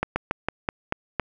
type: slowing click train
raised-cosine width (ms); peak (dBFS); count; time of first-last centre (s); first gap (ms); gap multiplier
0.5; -8; 7; 0.03-1.197; 130; 1.16
effects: none